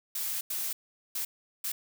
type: noise bursts at uneven times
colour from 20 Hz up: blue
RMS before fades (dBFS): -33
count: 4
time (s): 0.15-0.41 / 0.5-0.73 / 1.15-1.25 / 1.64-1.72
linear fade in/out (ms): 5
effects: none

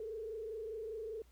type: tone with frequency modulation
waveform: sine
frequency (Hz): 440.6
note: A4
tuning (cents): +2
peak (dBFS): -40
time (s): 0-1.22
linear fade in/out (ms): 2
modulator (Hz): 25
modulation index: 0.97
effects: added 60 Hz sine -61 dBFS peak until 1.31 s + pink hiss -71 dBFS RMS until 1.31 s

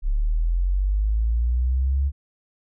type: linear sweep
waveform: sine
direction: up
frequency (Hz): 34 to 70.5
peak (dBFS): -18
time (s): 0.02-2.12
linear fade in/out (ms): 50
effects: none

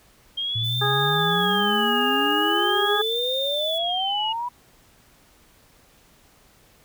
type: tone with vibrato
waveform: sine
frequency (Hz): 3201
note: G7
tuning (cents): +36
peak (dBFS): -24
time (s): 0.37-4.33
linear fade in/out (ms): 10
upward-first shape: sine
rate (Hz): 0.42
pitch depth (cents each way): 220
type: exponential sweep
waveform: sine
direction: up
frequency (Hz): 110 to 987.8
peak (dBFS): -25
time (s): 0.55-4.49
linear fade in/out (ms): 10
type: noise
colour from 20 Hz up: violet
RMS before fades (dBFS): -41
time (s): 0.63-3.79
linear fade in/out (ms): 20
type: harmonic tone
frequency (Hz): 412.7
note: G#4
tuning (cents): -11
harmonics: 1 / 2 / 3 / 4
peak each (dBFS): -26 / -26 / -26 / -26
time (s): 0.81-3.02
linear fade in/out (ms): 10
effects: pink hiss -56 dBFS RMS until 6.84 s

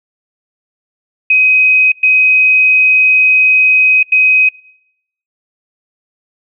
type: tone bursts at uneven times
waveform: sine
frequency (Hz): 2522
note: D#7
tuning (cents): +23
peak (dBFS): -5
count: 3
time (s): 1.3-1.92 / 2.03-4.03 / 4.12-4.49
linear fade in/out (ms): 5
effects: noise-tail reverb RT60 0.8 s tail -25 dB re dry

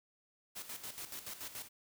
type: noise with tremolo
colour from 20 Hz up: white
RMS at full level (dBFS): -44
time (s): 0.55-1.69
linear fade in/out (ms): 20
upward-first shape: square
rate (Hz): 7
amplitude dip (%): 65
effects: none

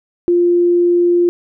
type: tone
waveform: sine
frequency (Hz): 349.2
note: F4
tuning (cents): 0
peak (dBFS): -9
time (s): 0.28-1.29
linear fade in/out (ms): 0
effects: none

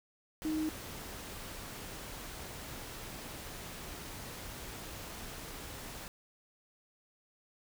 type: tone in noise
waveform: sine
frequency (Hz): 311.8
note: D#4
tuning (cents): +4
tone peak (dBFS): -31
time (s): 0.45-0.69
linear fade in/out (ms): 0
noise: pink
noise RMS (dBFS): -45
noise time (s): 0.42-6.08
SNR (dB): +11
effects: none

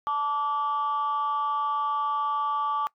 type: tone pair together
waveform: sine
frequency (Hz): 873.3 / 1159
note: A5 / D6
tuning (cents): -13 / -23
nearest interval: perfect fourth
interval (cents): 490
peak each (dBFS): -28 / -24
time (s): 0.07-2.87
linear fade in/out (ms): 0
effects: noise-tail reverb RT60 0.1 s tail -22 dB re dry + tanh soft clip ceiling -20 dBFS

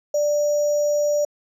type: tone with sample-and-hold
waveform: sine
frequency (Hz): 589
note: D5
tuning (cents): +5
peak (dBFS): -17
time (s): 0.14-1.25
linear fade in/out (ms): 5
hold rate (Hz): 6300
effects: low-pass 10000 Hz 12 dB/octave

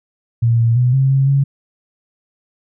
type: tone with pitch steps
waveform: sine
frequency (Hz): 116.5 / 115.7 / 124.2 / 134.1 / 135.4 / 138.5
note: A#2 / A#2 / B2 / C3 / C#3 / C#3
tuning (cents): -1 / -13 / +10 / +43 / -40 / -1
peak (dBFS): -10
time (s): 0.42-1.44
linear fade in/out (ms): 10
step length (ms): 170
effects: none

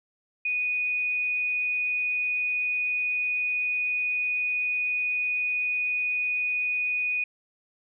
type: tone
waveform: sine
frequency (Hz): 2477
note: D#7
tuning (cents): -8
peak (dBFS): -24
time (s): 0.45-7.24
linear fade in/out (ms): 5
effects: none

